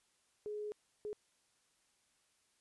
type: tone bursts at uneven times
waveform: sine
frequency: 420 Hz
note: G#4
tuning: 19 cents sharp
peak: -39 dBFS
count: 2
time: 0.46-0.72 / 1.05-1.13 s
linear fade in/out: 0 ms
effects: white hiss -75 dBFS RMS until 2.6 s + resampled to 24000 Hz